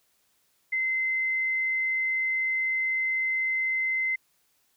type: tone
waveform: sine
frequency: 2064 Hz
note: C7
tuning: 24 cents flat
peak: -24 dBFS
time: 0.72-4.16 s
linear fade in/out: 10 ms
effects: white hiss -69 dBFS RMS until 4.76 s